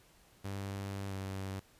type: tone with pitch glide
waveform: sawtooth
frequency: 98.6 to 96.46 Hz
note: G2 to G2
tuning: +11 to -27 cents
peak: -34 dBFS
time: 0.44-1.6 s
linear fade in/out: 10 ms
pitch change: -38 cents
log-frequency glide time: 1.08-1.13 s
effects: pink hiss -64 dBFS RMS until 1.79 s + resampled to 32000 Hz